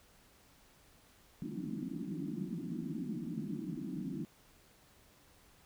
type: band-pass noise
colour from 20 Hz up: pink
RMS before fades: -40 dBFS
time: 1.42-4.25 s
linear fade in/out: 0 ms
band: 150 to 340 Hz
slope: 96 dB/octave
effects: pink hiss -64 dBFS RMS until 5.65 s